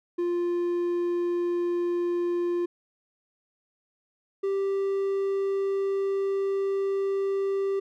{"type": "tone pair in turn", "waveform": "triangle", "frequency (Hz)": [349.2, 392], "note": ["F4", "G4"], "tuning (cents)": [0, 0], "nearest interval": "major second", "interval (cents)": 200, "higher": "second", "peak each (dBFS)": -22, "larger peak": "neither", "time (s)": [[0.18, 2.66], [4.43, 7.8]], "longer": "second", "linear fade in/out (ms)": 10, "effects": []}